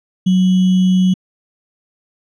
sine tone with sample-and-hold, 185 Hz, F#3, in tune, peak -9 dBFS, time 0.26-1.14 s, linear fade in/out 10 ms, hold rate 3150 Hz, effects low-pass 5000 Hz 12 dB/octave

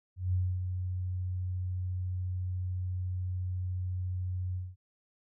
sine tone with ADSR envelope, 91.4 Hz, F#2, 21 cents flat, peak -25 dBFS, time 0.16-4.76 s, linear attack 170 ms, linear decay 260 ms, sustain -6 dB, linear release 210 ms, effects none

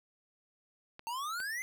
clicks, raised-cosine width 0.3 ms, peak -31 dBFS, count 2, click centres 0.994 / 1.402 s
square exponential sweep, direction up, 895 to 2093 Hz, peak -36 dBFS, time 1.07-1.62 s, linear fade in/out 0 ms
effects none

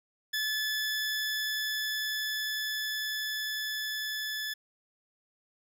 20% pulse tone with level ramp, 1729 Hz, A6, 31 cents flat, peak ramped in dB -24 to -28 dBFS, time 0.33-4.54 s, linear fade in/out 10 ms, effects none

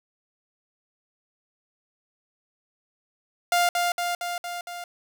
sawtooth tone with echo, 701 Hz, F5, 6 cents sharp, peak -15 dBFS, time 3.52-3.69 s, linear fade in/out 2 ms, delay 230 ms, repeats 5, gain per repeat -3 dB, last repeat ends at 4.84 s, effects none

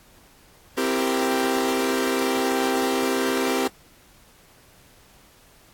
sawtooth chord, C dominant seventh, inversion none, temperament equal with one note detuned, 261.6 / 333.1 / 392 / 466.2 Hz, C4 / E4 / G4 / Bb4, 0 / +18 / 0 / 0 cents, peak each -21 / -26 / -21 / -25 dBFS, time 0.77-3.68 s, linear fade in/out 10 ms, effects pink hiss -54 dBFS RMS until 5.73 s + AAC 64 kbps

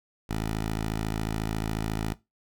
10% pulse tone, 54.1 Hz, A1, 29 cents flat, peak -20 dBFS, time 0.29-2.14 s, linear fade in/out 10 ms, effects noise-tail reverb RT60 0.2 s tail -18 dB re dry

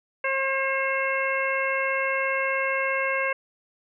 harmonic tone, 537 Hz, C5, 45 cents sharp, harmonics 1 / 2 / 3 / 4 / 5, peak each -28 / -30 / -29 / -28 / -32 dBFS, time 0.24-3.33 s, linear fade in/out 5 ms, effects none

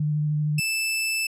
sine tone with vibrato, 150.4 Hz, D3, 42 cents sharp, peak -21 dBFS, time 0-0.6 s, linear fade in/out 5 ms, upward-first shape sine, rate 13 Hz, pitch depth 15 cents each way
sawtooth tone, 2637 Hz, E7, in tune, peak -20 dBFS, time 0.58-1.27 s, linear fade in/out 5 ms
effects resampled to 32000 Hz

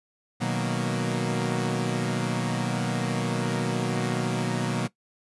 sawtooth chord, B major seventh, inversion none, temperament equal, 123.47 / 155.56 / 185 / 233.1 Hz, B2 / D#3 / F#3 / A#3, 0 / 0 / 0 / 0 cents, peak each -26 / -28 / -26 / -27 dBFS, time 0.4-4.88 s, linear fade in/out 20 ms, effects noise-tail reverb RT60 0.1 s tail -18 dB re dry + resampled to 24000 Hz

